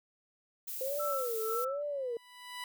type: noise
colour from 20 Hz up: violet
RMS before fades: -40 dBFS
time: 0.67-1.65 s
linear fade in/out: 10 ms
type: tone with vibrato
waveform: sine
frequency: 508 Hz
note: B4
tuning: 49 cents sharp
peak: -33 dBFS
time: 0.81-2.17 s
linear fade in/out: 2 ms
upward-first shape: sine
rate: 1.2 Hz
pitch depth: 250 cents each way
type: tone with tremolo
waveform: sine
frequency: 1324 Hz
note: E6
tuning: 7 cents sharp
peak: -33 dBFS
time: 0.99-1.83 s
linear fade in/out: 10 ms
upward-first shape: sine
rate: 2.1 Hz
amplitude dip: 95%
type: tone with exponential growth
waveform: 15% pulse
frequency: 989 Hz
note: B5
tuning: 2 cents sharp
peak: -31 dBFS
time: 1.81-2.64 s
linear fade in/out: 2 ms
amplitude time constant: 180 ms
effects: none